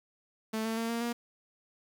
sawtooth tone with pitch steps, 220 / 224.1 / 228.3 / 232.5 / 236.9 Hz, A3 / A3 / A#3 / A#3 / A#3, 0 / +32 / -36 / -4 / +28 cents, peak -27 dBFS, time 0.53-1.13 s, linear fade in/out 10 ms, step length 120 ms, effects 9-bit

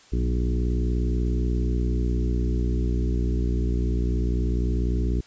harmonic tone with a mistuned harmonic, 60.2 Hz, B1, 44 cents flat, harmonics 1 / 2 / 3 / 4 / 5 / 6 / 7, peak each -22 / -30 / -33 / -34 / -34 / -35 / -38 dBFS, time 0.12-5.21 s, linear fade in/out 10 ms, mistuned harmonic 3, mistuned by +34 cents, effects white hiss -53 dBFS RMS until 5.26 s + resampled to 16000 Hz

